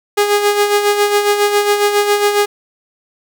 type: tone with tremolo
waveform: sawtooth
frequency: 411.3 Hz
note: G#4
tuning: 17 cents flat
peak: -5 dBFS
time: 0.17-2.46 s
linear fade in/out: 10 ms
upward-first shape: sine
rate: 7.3 Hz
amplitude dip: 55%
effects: none